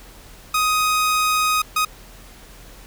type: tone bursts at uneven times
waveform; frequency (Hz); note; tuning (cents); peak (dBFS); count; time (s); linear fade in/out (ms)
sawtooth; 1252; D#6; +10; -13; 2; 0.54-1.62 / 1.76-1.85; 5
effects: added 42 Hz sine -44 dBFS peak until 2.86 s + pink hiss -45 dBFS RMS until 2.86 s